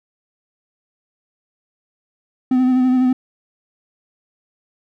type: tone with vibrato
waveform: triangle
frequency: 255 Hz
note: C4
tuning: 44 cents flat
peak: -10 dBFS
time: 2.51-3.13 s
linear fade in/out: 5 ms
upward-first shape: sine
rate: 12 Hz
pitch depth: 27 cents each way
effects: none